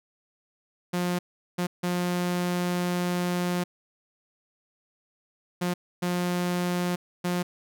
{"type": "tone bursts at uneven times", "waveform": "sawtooth", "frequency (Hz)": 177.5, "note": "F3", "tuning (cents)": 28, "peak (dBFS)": -21, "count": 6, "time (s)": [[0.93, 1.19], [1.58, 1.67], [1.83, 3.64], [5.61, 5.74], [6.02, 6.96], [7.24, 7.43]], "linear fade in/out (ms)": 10, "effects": []}